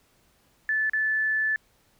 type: tone with dropouts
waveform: sine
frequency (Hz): 1744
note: A6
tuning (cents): -16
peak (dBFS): -22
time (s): 0.69-1.56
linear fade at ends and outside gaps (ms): 1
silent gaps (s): 0.897-0.934
effects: pink hiss -64 dBFS RMS until 1.99 s